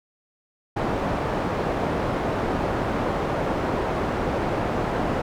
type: low-pass noise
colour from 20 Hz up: white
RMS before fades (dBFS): -25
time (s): 0.76-5.22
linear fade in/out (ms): 10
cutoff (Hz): 740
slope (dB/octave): 12
effects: none